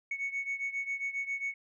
sine beating tone pair, 2216 / 2223.4 Hz, C#7 / C#7, -1 / +5 cents, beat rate 7.4 Hz, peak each -33 / -36 dBFS, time 0.11-1.54 s, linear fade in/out 5 ms, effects tanh soft clip ceiling -28 dBFS

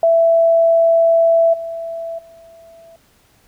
sine tone with level steps, 664 Hz, E5, 12 cents sharp, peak -9 / -23 / -40 dBFS, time 0.03-2.96 s, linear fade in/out 2 ms, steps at 1.53 / 2.18 s, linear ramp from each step 10 ms, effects pink hiss -55 dBFS RMS until 3.47 s

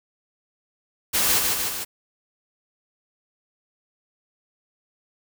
white noise with echo, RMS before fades -21 dBFS, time 1.13-1.4 s, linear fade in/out 20 ms, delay 150 ms, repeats 3, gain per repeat -3 dB, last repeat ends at 1.85 s, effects none

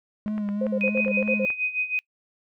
triangle tone with vibrato, 208.3 Hz, G#3, 5 cents sharp, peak -23 dBFS, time 0.26-1.45 s, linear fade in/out 0 ms, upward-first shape sine, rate 3.1 Hz, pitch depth 45 cents each way
clicks, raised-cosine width 0.5 ms, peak -24 dBFS, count 11, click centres 0.28 / 0.38 / 0.489 / 0.667 / 0.879 / 0.975 / 1.048 / 1.081 / 1.227 / 1.277 / 1.503 s
sine tone bursts, 523.3 Hz, C5, in tune, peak -23 dBFS, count 8, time 0.61-1.455 s, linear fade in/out 5 ms, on 61 ms, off 51 ms
sine tone with tremolo, 2504 Hz, D#7, 10 cents sharp, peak -21 dBFS, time 0.81-1.99 s, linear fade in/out 0 ms, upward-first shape sine, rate 6.3 Hz, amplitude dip 80%
effects noise-tail reverb RT60 0.1 s tail -26 dB re dry

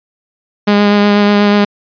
sawtooth tone with vibrato, 205.2 Hz, G#3, 21 cents flat, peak -3 dBFS, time 0.67-1.65 s, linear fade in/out 10 ms, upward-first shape sine, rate 8.2 Hz, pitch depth 13 cents each way, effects resampled to 11025 Hz

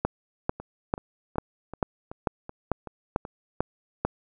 two click trains, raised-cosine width 1 ms, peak -23 / -9 dBFS, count 8 / 10, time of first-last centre 0.6-3.252 / 0.05-4.05 s, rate 2.64 / 2.25 Hz, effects none

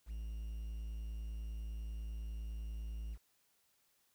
triangle tone with quantisation, 55 Hz, A1, in tune, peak -38 dBFS, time 0.06-3.18 s, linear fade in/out 50 ms, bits 11, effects white hiss -75 dBFS RMS until 4.14 s

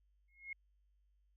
sine tone with exponential growth, 2158 Hz, C#7, 47 cents flat, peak -39 dBFS, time 0.28-0.53 s, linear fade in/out 5 ms, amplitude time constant 53 ms, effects added 50 Hz sine -70 dBFS peak until 1.36 s

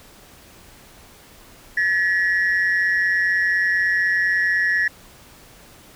sine tone pair together, 1722.9 / 1907 Hz, A6 / A#6, -37 / +39 cents, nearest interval major second, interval 176 cents, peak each -18 dBFS, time 1.77-4.88 s, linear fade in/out 5 ms, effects tanh soft clip ceiling -12 dBFS + pink hiss -47 dBFS RMS until 5.95 s

